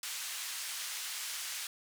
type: band-pass noise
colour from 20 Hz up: white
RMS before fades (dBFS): -40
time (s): 0.03-1.67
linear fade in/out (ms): 2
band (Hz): 1400 to 9100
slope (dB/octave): 12
effects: none